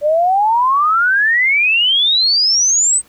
sine exponential sweep, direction up, 576 to 8372 Hz, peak -10 dBFS, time 0.01-3.02 s, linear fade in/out 50 ms, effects pink hiss -50 dBFS RMS until 3.08 s

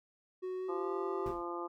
triangle tone with pitch glide, 370 to 387.9 Hz, F#4 to G4, 0 to -18 cents, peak -34 dBFS, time 0.42-1.33 s, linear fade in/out 20 ms, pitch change +82 cents, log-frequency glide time 0.58-0.91 s
harmonic tone, 173 Hz, F3, 16 cents flat, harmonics 2 / 3 / 4 / 5 / 6 / 7, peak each -40 / -46 / -48 / -45 / -46 / -43 dBFS, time 0.68-1.68 s, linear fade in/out 20 ms
brown noise with exponential decay, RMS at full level -40 dBFS, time 1.26-1.53 s, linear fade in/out 2 ms, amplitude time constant 58 ms
effects none

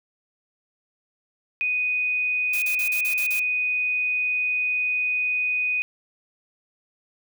sine tone, 2489 Hz, D#7, in tune, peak -21 dBFS, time 1.61-5.82 s, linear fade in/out 0 ms
blue noise bursts, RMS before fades -32 dBFS, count 7, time 2.53-3.397 s, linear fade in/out 5 ms, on 93 ms, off 36 ms
effects none

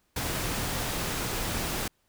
pink noise, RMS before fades -31 dBFS, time 0.16-1.88 s, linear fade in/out 5 ms, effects pink hiss -71 dBFS RMS until 2.08 s

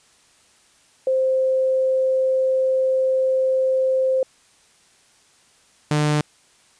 sine / sawtooth tone pair in turn, 523.3 / 149.76 Hz, C5 / D3, 0 / +34 cents, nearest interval octave + minor seventh, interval 2166 cents, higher first, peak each -16 / -13 dBFS, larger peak second, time 1.07-4.23 / 5.91-6.21 s, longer first, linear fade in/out 2 ms, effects white hiss -56 dBFS RMS until 6.79 s + resampled to 22050 Hz

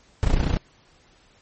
brown noise with amplitude modulation, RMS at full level -17 dBFS, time 0.23-0.57 s, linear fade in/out 0 ms, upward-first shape sine, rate 30.1 Hz, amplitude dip 75%, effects pink hiss -57 dBFS RMS until 1.41 s + MP3 32 kbps

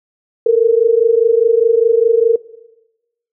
sine tone pair together, 446.7 / 471.6 Hz, A4 / A#4, +26 / +20 cents, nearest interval minor second, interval 94 cents, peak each -11 dBFS, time 0.46-2.36 s, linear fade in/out 5 ms, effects noise-tail reverb RT60 1.0 s tail -19 dB re dry

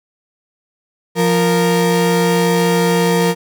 35% pulse tone pair together, 174.63 / 466.2 Hz, F3 / A#4, 0 / 0 cents, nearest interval octave + perfect fourth, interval 1700 cents, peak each -13 dBFS, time 1.15-3.35 s, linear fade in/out 50 ms, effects none

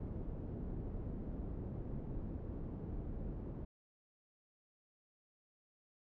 pink low-pass noise, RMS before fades -43 dBFS, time 0-3.65 s, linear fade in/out 5 ms, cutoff 340 Hz, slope 12 dB/octave, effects none

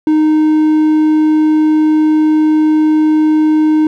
triangle tone with hard clipping, 309.2 Hz, D#4, 11 cents flat, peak -8 dBFS, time 0.07-3.87 s, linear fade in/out 2 ms, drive 6 dB, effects none

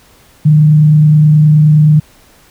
sine tone with frequency modulation, 152.1 Hz, D#3, 39 cents flat, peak -3 dBFS, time 0.45-2 s, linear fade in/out 10 ms, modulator 29.5 Hz, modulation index 0.2, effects pink hiss -45 dBFS RMS until 2.5 s

